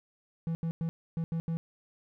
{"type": "tone bursts at uneven times", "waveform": "triangle", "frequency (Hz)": 164.81, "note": "E3", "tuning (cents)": 0, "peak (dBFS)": -27, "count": 6, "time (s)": [[0.47, 0.55], [0.63, 0.71], [0.81, 0.89], [1.17, 1.24], [1.32, 1.4], [1.48, 1.57]], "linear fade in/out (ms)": 0, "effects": []}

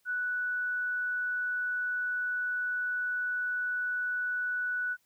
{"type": "tone", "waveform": "sine", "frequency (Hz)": 1480, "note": "F#6", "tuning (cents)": 0, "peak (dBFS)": -29, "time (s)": [0.05, 4.97], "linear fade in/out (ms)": 50, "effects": ["white hiss -72 dBFS RMS until 5.05 s"]}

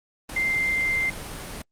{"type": "tone in noise", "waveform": "sine", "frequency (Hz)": 2090, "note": "C7", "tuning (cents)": -2, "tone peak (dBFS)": -21, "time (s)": [0.36, 1.1], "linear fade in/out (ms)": 5, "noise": "pink", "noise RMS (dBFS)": -35, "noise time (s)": [0.29, 1.62], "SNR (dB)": 11, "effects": ["low-pass 12000 Hz 12 dB/octave", "Opus 32 kbps"]}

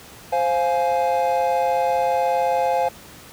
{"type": "chord", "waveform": "triangle", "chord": "F minor", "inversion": "second", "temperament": "just", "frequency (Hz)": [523.8, 698.5, 838.1], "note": ["C5", "F5", "Ab5"], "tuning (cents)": [2, 0, 16], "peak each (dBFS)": -20, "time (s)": [0.32, 2.89], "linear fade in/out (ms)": 10, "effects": ["pink hiss -43 dBFS RMS until 3.32 s", "high-pass 60 Hz 12 dB/octave"]}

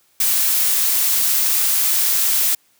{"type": "noise", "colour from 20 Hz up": "blue", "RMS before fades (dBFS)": -17, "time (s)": [0.2, 2.55], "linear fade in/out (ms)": 5, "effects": ["white hiss -59 dBFS RMS until 2.79 s", "high-pass 60 Hz 12 dB/octave"]}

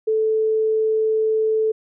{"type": "tone", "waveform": "sine", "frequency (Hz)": 438, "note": "A4", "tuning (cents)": -8, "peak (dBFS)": -16, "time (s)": [0.07, 1.72], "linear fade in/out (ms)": 10, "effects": []}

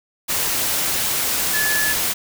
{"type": "tone in noise", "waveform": "sine", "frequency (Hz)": 1720, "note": "A6", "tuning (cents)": -40, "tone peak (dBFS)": -20, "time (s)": [1.53, 1.94], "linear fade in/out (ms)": 20, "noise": "white", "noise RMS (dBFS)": -21, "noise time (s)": [0.28, 2.14], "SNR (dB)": -2, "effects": []}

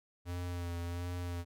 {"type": "tone with vibrato", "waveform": "square", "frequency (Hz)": 87.31, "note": "F2", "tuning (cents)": 0, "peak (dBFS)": -37, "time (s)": [0.25, 1.45], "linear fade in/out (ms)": 50, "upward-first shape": "sine", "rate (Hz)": 1.4, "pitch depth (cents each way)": 28, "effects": []}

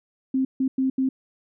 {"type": "tone bursts at uneven times", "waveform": "sine", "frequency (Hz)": 263.5, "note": "C4", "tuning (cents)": 12, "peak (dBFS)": -19, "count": 4, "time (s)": [[0.34, 0.45], [0.6, 0.68], [0.78, 0.9], [0.98, 1.09]], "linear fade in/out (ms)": 5, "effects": []}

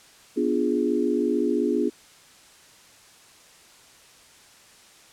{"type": "chord", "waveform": "sine", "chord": "B diminished seventh", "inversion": "none", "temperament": "equal", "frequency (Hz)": [246.9, 293.7, 349.2, 415.3], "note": ["B3", "D4", "F4", "Ab4"], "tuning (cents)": [0, 0, 0, 0], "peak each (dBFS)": -26, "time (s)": [0.36, 1.9], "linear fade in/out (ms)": 20, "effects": ["white hiss -52 dBFS RMS until 5.12 s", "low-pass 9000 Hz 12 dB/octave"]}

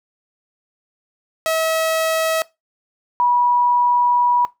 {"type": "tone pair in turn", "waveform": ["sawtooth", "sine"], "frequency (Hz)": [644, 972.1], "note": ["E5", "B5"], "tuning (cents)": [-41, -28], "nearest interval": "perfect fifth", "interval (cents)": 713, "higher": "second", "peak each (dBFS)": -13, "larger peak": "neither", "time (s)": [[1.46, 2.42], [3.2, 4.45]], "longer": "second", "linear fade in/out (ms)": 0, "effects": ["noise-tail reverb RT60 0.2 s tail -20 dB re dry"]}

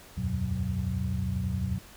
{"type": "tone cluster", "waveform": "sine", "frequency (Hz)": [72.7, 83.7, 95.2, 123.6, 185.2], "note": ["D2", "E2", "F#2", "B2", "F#3"], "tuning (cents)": [-17, 27, 50, 2, 2], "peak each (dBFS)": [-36, -34, -33, -33, -33], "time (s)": [0.17, 1.79], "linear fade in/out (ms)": 10, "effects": ["pink hiss -51 dBFS RMS until 1.96 s"]}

